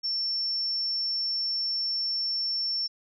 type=tone; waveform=sine; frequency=5420 Hz; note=E8; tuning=47 cents sharp; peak=-26 dBFS; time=0.03-2.88 s; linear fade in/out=20 ms; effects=none